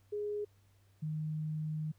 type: tone pair in turn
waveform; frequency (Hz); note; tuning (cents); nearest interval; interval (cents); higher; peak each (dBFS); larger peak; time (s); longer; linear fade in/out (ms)
sine; 415.3 / 154.67; G#4 / D#3; 0 / -10; octave + perfect fourth; 1710; first; -34 / -34; neither; 0.12-0.45 / 1.02-1.92; second; 10
effects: added 98 Hz sine -64 dBFS peak until 1.98 s + pink hiss -73 dBFS RMS until 1.98 s